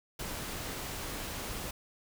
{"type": "noise", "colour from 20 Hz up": "pink", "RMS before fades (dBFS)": -39, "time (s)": [0.19, 1.71], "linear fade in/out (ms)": 5, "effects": []}